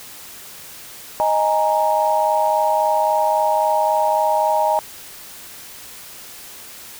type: chord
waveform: sine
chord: D# suspended fourth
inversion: none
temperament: just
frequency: 622.3 / 829.7 / 933.4 Hz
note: D#5 / G#5 / A#5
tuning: 0 / -2 / +2 cents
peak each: -19 dBFS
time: 1.2-4.79 s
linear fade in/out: 0 ms
effects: white hiss -38 dBFS RMS until 6.99 s